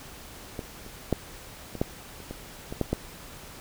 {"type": "clicks", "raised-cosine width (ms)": 2, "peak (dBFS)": [-19, -29, -9, -22, -10, -30, -22, -20, -11, -11], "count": 10, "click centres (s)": [0.592, 0.864, 1.127, 1.753, 1.815, 2.203, 2.31, 2.725, 2.813, 2.93], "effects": ["pink hiss -45 dBFS RMS until 3.6 s"]}